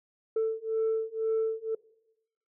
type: beating tone pair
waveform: sine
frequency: 443.2 / 445.2 Hz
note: A4 / A4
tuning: +13 / +20 cents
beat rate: 2 Hz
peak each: -28 dBFS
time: 0.36-1.75 s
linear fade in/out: 5 ms
effects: noise-tail reverb RT60 0.9 s tail -22 dB re dry + tanh soft clip ceiling -22 dBFS